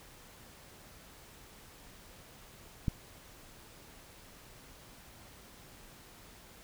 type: click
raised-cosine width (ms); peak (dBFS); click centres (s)
5; -17; 2.882
effects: pink hiss -55 dBFS RMS until 6.63 s